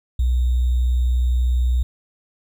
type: tone with sample-and-hold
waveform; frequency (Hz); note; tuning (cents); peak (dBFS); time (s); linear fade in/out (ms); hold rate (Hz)
sine; 61.74; B1; 0; -15; 0.19-1.83; 5; 3675
effects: none